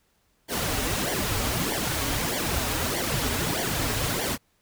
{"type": "noise with flanger", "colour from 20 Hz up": "pink", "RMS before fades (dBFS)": -27, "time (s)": [0.48, 4.38], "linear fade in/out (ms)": 50, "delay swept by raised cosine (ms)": [0.76, 5.96], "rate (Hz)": 1.6, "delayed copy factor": -0.8, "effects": ["pink hiss -68 dBFS RMS until 4.61 s"]}